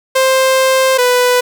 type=tone pair in turn; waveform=sawtooth; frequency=525 / 495.5 Hz; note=C5 / B4; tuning=+6 / +6 cents; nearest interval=minor second; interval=100 cents; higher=first; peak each=-5 dBFS; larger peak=neither; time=0.15-0.98 / 0.98-1.41 s; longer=first; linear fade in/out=10 ms; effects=none